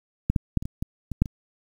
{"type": "clicks", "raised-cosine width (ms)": 5, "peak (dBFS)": [-8, -9, -7, -21, -19, -15, -18, -6, -22], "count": 9, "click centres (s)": [0.3, 0.362, 0.573, 0.625, 0.655, 0.825, 1.117, 1.22, 1.258], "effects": ["8-bit"]}